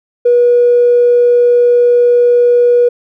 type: tone with tanh clipping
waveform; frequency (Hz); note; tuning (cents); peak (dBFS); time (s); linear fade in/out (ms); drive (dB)
triangle; 483.8; B4; -36; -5; 0.25-2.89; 10; 4
effects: none